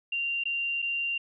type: tone with dropouts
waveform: sine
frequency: 2774 Hz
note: F7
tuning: 12 cents flat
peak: -27 dBFS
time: 0.12-1.18 s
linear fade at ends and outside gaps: 5 ms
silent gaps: 0.438-0.454 / 0.82-0.824 s
effects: none